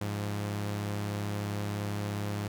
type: tone pair together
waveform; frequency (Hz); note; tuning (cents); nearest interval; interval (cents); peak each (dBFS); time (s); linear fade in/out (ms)
sawtooth; 103.1 / 173.3; G#2 / F3; -12 / -13; major sixth; 899; -28 / -37; 0.01-2.48; 5
effects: none